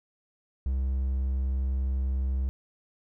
triangle tone, 65.8 Hz, C2, 10 cents sharp, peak -23 dBFS, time 0.66-2.49 s, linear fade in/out 0 ms, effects none

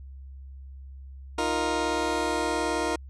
20% pulse chord, Eb suspended second, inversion none, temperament just, 311.1 / 350 / 466.7 Hz, Eb4 / F4 / Bb4, 0 / +4 / +2 cents, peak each -25 dBFS, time 1.38-2.96 s, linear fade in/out 5 ms, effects added 67 Hz sine -40 dBFS peak until 3.09 s + resampled to 22050 Hz

